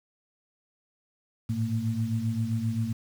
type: tone cluster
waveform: sine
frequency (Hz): 107.7 / 115.3 / 227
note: A2 / A#2 / A#3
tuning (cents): -37 / -19 / -46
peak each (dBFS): -30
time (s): 1.49-2.93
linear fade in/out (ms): 10
effects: 8-bit